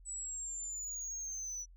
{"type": "linear sweep", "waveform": "sine", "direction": "down", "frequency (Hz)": [7930, 5880], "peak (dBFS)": -36, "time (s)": [0.05, 1.66], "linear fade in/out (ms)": 50, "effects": ["tanh soft clip ceiling -38 dBFS", "added 43 Hz sine -54 dBFS peak until 1.76 s"]}